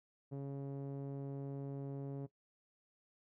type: tone with low-pass filter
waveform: sawtooth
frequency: 138.59 Hz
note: C#3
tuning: in tune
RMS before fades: -43 dBFS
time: 0.31-2.27 s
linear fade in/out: 20 ms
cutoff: 470 Hz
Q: 1.2
effects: noise-tail reverb RT60 0.1 s tail -17 dB re dry